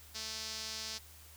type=tone with band-pass filter; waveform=sawtooth; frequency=220 Hz; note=A3; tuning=in tune; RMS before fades=-42 dBFS; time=0.14-0.99 s; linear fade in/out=20 ms; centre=5100 Hz; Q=2.8; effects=added 77 Hz sine -57 dBFS peak until 1.36 s + white hiss -57 dBFS RMS until 1.36 s